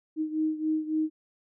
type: beating tone pair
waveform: sine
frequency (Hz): 311.3 / 314.9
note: D#4 / D#4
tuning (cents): +1 / +21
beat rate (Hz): 3.6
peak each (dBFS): -27 / -31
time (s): 0.16-1.1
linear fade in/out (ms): 50
effects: none